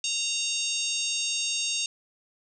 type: harmonic tone with a mistuned harmonic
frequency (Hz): 925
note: A#5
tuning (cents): -14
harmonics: 3 / 4 / 5 / 6 / 7 / 8 / 9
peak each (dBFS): -32 / -32 / -35 / -36 / -32 / -39 / -38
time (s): 0.04-1.86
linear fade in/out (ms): 2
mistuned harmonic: 9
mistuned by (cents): +32
effects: none